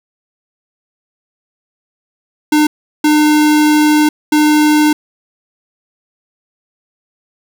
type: tone bursts at uneven times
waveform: square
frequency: 302.1 Hz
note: D4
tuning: 49 cents sharp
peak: -8 dBFS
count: 3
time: 2.52-2.67 / 3.04-4.09 / 4.32-4.93 s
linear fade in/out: 5 ms
effects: none